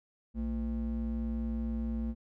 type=ring-modulated tone; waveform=triangle; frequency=143.2 Hz; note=D3; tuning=43 cents flat; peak=-26 dBFS; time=0.34-2.15 s; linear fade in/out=50 ms; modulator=82.9 Hz; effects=none